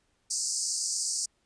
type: band-pass noise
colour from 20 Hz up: white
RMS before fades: -31 dBFS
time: 0.3-1.26 s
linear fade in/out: 10 ms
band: 4600 to 9100 Hz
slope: 96 dB/octave
effects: pink hiss -72 dBFS RMS until 1.45 s + resampled to 22050 Hz